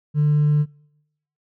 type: tone with hard clipping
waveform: triangle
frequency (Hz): 148.7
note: D3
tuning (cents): +22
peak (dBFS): -14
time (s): 0.14-0.66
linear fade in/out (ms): 50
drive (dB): 2
effects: noise-tail reverb RT60 0.8 s tail -24 dB re dry